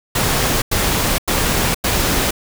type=noise bursts; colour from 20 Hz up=pink; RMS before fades=-17 dBFS; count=4; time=0.15-2.309 s; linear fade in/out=5 ms; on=470 ms; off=93 ms; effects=none